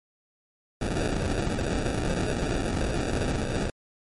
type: noise with sample-and-hold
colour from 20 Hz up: pink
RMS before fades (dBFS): -27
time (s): 0.81-3.7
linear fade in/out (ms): 2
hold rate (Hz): 1050
effects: MP3 48 kbps